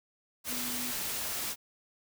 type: tone in noise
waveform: sine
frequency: 246 Hz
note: B3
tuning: 7 cents flat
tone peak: -41 dBFS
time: 0.47-0.94 s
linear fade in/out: 50 ms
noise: white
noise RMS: -35 dBFS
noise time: 0.44-1.56 s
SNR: -9 dB
effects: none